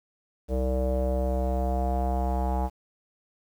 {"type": "tone with low-pass filter sweep", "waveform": "square", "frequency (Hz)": 64.3, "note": "C2", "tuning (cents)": -30, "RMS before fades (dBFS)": -26, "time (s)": [0.48, 2.7], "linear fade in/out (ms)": 50, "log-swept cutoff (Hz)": [530, 830], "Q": 6.2, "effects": ["9-bit"]}